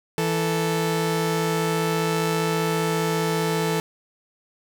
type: tone pair together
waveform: sawtooth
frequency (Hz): 164.97 / 440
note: E3 / A4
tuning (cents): +2 / 0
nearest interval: octave + perfect fourth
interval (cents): 1698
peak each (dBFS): -20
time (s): 0.18-3.8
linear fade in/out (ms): 0
effects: none